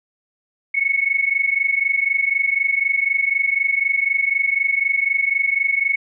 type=tone pair together; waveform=sine; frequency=2193 / 2217 Hz; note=C#7 / C#7; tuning=-19 / 0 cents; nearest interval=unison; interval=19 cents; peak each=-19 dBFS; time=0.74-5.96 s; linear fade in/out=10 ms; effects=none